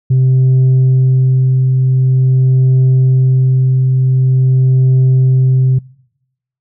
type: tone with tremolo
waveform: sine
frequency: 130 Hz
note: C3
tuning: 11 cents flat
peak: -3 dBFS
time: 0.1-5.79 s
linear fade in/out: 10 ms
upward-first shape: triangle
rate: 0.46 Hz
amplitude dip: 35%
effects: noise-tail reverb RT60 0.9 s tail -26 dB re dry + tanh soft clip ceiling -5 dBFS